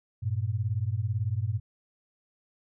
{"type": "beating tone pair", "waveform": "sine", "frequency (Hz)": [98, 116], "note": ["G2", "A#2"], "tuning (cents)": [0, -8], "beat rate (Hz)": 18, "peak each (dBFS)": -29, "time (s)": [0.22, 1.6], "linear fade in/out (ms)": 20, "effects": []}